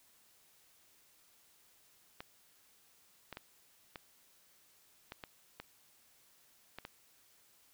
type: clicks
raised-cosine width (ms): 0.3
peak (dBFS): -28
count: 9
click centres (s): 2.205 / 3.327 / 3.371 / 3.958 / 5.121 / 5.238 / 5.6 / 6.786 / 6.851
effects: white hiss -67 dBFS RMS until 7.73 s